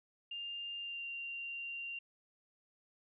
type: tone with pitch glide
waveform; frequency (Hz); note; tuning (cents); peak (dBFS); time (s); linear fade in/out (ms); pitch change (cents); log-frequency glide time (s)
sine; 2802 to 2771; F7 to F7; +5 to -14; -40; 0.31-1.99; 5; -19; 0.79-1.07
effects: none